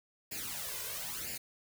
white noise with flanger, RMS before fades -40 dBFS, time 0.31-1.38 s, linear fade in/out 10 ms, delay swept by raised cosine 0.41 to 2.01 ms, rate 1 Hz, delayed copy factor +0.75, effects none

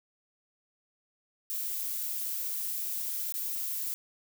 violet noise with dropouts, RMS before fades -34 dBFS, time 1.5-3.94 s, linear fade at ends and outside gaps 0 ms, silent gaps 3.323-3.34 s, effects none

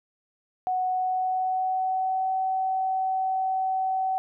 sine tone with pitch glide, 740 to 758.2 Hz, F#5 to F#5, 0 to +42 cents, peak -23 dBFS, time 0.67-4.18 s, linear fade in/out 0 ms, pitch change +42 cents, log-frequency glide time 0.87-2.34 s, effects none

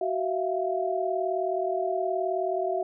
sine tone cluster, 376 / 657 / 696 Hz, F#4 / E5 / F5, +28 / -6 / -6 cents, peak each -29 / -29 / -30 dBFS, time 0.01-2.83 s, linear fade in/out 5 ms, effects none

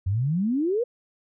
sine exponential sweep, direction up, 88.8 to 504 Hz, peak -21 dBFS, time 0.06-0.84 s, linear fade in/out 10 ms, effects none

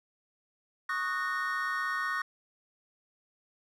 triangle chord, D# minor seventh, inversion third, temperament equal with one note detuned, 1108.7 / 1244.5 / 1480 / 1845.4 Hz, C#6 / D#6 / F#6 / A#6, 0 / 0 / 0 / -18 cents, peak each -34 / -35 / -34 / -32 dBFS, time 0.89-2.22 s, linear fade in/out 5 ms, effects none

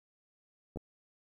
clicks, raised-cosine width 2 ms, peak -28 dBFS, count 2, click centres 0.76 / 0.772 s, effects 11-bit

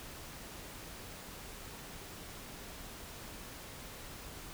silence, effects pink hiss -48 dBFS RMS until 4.53 s

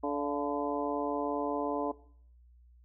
harmonic tone with a mistuned harmonic, 145 Hz, D3, 22 cents flat, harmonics 2 / 3 / 4 / 5 / 6 / 7, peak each -34 / -36 / -37 / -38 / -39 / -39 dBFS, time 0.03-1.92 s, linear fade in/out 10 ms, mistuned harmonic 5, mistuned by -68 cents, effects noise-tail reverb RT60 0.6 s tail -19 dB re dry + added 60 Hz sine -56 dBFS peak until 2.84 s

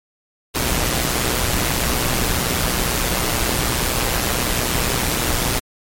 pink noise with amplitude modulation, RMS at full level -17 dBFS, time 0.54-5.6 s, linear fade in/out 20 ms, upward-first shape sine, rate 122 Hz, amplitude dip 60%, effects MP3 64 kbps

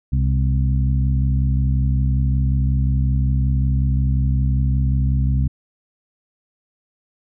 harmonic tone with a mistuned harmonic, 65.41 Hz, C2, in tune, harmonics 1 / 2 / 3 / 4, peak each -17 / -19 / -28 / -32 dBFS, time 0.12-5.48 s, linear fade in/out 10 ms, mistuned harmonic 3, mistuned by +54 cents, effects none

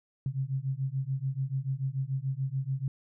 sine beating tone pair, 130.81 / 137.71 Hz, C3 / C#3, 0 / -11 cents, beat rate 6.9 Hz, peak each -32 / -32 dBFS, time 0.26-2.88 s, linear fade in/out 2 ms, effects none

